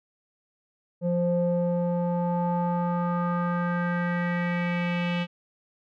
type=tone with low-pass filter sweep; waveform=square; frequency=174.6 Hz; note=F3; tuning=in tune; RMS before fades=-26 dBFS; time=1.01-5.27 s; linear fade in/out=50 ms; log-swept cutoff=460 to 2900 Hz; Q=3.6; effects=none